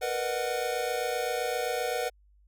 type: chord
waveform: square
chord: B major seventh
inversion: third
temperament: equal with one note detuned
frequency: 466.2 / 493.9 / 608 / 740 Hz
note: A#4 / B4 / D#5 / F#5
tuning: 0 / 0 / -40 / 0 cents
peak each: -36 / -33 / -37 / -34 dBFS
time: 0.01-2.1 s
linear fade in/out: 20 ms
effects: added 50 Hz sine -58 dBFS peak until 2.47 s